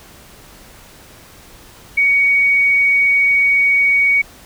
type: tone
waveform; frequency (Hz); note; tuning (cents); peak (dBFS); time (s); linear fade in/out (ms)
sine; 2243; C#7; +20; -10; 1.97-4.22; 10
effects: pink hiss -42 dBFS RMS until 4.45 s